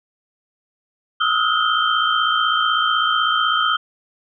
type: tone cluster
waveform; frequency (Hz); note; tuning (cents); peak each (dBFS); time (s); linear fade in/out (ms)
sine; 1250 / 1306 / 1426 / 3129; D#6 / E6 / F6 / G7; +8 / -17 / +36 / -4; -21; 1.2-3.77; 10
effects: none